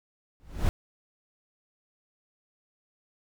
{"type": "noise with exponential growth", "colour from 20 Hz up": "brown", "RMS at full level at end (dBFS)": -19, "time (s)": [0.4, 0.69], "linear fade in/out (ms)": 0, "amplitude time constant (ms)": 61, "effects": []}